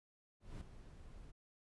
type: noise with ADSR envelope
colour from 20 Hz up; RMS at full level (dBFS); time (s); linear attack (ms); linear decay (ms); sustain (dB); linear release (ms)
brown; -45; 0.4-1.32; 210; 4; -10; 19
effects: resampled to 24000 Hz